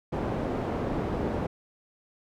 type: low-pass noise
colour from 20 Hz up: white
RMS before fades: -30 dBFS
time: 0.12-1.47 s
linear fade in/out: 10 ms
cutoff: 510 Hz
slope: 12 dB/octave
effects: none